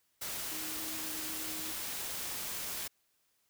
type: tone in noise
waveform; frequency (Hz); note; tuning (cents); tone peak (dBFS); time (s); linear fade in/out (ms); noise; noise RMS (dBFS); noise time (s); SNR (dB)
sine; 313.5; D#4; +13; -47; 0.51-1.72; 10; white; -39; 0.21-2.88; -11
effects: white hiss -75 dBFS RMS until 3.49 s